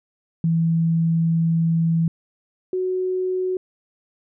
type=tone pair in turn; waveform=sine; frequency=164.81 / 370 Hz; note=E3 / F#4; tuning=0 / 0 cents; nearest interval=octave + major second; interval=1400 cents; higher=second; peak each=-16 / -20 dBFS; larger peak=first; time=0.44-2.08 / 2.73-3.57 s; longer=first; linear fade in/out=2 ms; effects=none